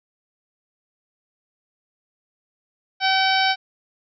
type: harmonic tone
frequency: 765 Hz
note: G5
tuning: 42 cents flat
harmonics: 1 / 2 / 3 / 4 / 5 / 6 / 7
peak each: -20 / -23 / -25 / -26 / -27 / -28 / -28 dBFS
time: 3-3.56 s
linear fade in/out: 50 ms
effects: none